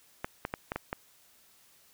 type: clicks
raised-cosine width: 0.5 ms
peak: -17 dBFS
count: 6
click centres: 0.245 / 0.451 / 0.539 / 0.719 / 0.76 / 0.929 s
effects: white hiss -62 dBFS RMS until 1.93 s